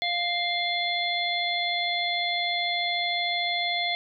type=harmonic tone with a mistuned harmonic; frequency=698.5 Hz; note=F5; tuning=in tune; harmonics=1 / 3 / 5 / 6; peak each=-30 / -29 / -29 / -33 dBFS; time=0.02-3.95 s; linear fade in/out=0 ms; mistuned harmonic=5; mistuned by=-25 cents; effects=none